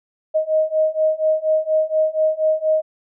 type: beating tone pair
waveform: sine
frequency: 624 / 628.2 Hz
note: D#5 / D#5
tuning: +5 / +16 cents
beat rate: 4.2 Hz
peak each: -19 / -18 dBFS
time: 0.34-2.82 s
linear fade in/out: 20 ms
effects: none